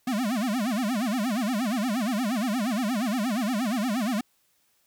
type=tone with vibrato; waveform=square; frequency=229.9 Hz; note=A#3; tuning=24 cents flat; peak=-25 dBFS; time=0.07-4.21 s; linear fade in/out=5 ms; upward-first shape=sine; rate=8.5 Hz; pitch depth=250 cents each way; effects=white hiss -68 dBFS RMS until 4.86 s